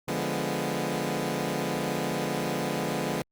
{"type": "chord", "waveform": "15% pulse", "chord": "D diminished seventh", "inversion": "none", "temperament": "equal", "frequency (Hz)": [146.83, 174.61, 207.7, 246.9], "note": ["D3", "F3", "Ab3", "Cb4"], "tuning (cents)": [0, 0, 0, 0], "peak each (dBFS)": -27, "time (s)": [0.08, 3.22], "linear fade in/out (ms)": 2, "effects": ["Opus 48 kbps"]}